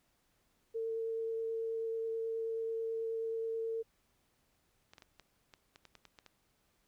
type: tone with vibrato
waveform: sine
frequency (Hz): 451.7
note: A4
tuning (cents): +45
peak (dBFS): -34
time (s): 0.74-3.83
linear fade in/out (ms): 20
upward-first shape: triangle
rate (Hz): 9.3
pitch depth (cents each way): 10
type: clicks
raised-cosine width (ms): 0.2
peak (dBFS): -36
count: 11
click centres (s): 4.935 / 4.982 / 5.022 / 5.197 / 5.538 / 5.759 / 5.853 / 5.953 / 6.053 / 6.188 / 6.263
effects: pink hiss -75 dBFS RMS until 6.87 s